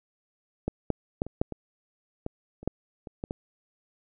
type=clicks; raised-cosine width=2 ms; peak=-14 / -11 / -12 / -25 / -10 / -21 / -18 / -30 / -12 / -26 / -19 / -18 dBFS; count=12; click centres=0.68 / 0.903 / 1.219 / 1.266 / 1.415 / 1.523 / 2.264 / 2.63 / 2.676 / 3.072 / 3.239 / 3.309 s; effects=none